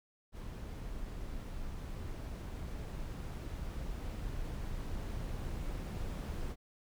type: noise with level ramp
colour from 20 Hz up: brown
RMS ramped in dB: -43 to -38 dBFS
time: 0.32-6.56 s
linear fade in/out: 50 ms
effects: none